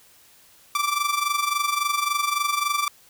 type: tone with amplitude modulation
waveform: sawtooth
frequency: 1170 Hz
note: D6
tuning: 7 cents flat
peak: -15 dBFS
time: 0.75-2.88 s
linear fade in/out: 2 ms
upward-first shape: sine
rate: 23.6 Hz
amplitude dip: 70%
effects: white hiss -54 dBFS RMS until 3.09 s